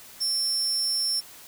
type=tone; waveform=35% pulse; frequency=5400 Hz; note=E8; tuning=41 cents sharp; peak=-21 dBFS; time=0.2-1.21 s; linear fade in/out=20 ms; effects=white hiss -47 dBFS RMS until 1.47 s